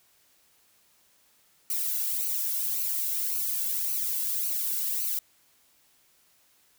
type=noise with flanger; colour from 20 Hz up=violet; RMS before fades=-29 dBFS; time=1.7-5.19 s; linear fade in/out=2 ms; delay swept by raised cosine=0.57 to 1.67 ms; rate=1.8 Hz; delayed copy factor=-0.65; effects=white hiss -64 dBFS RMS until 6.78 s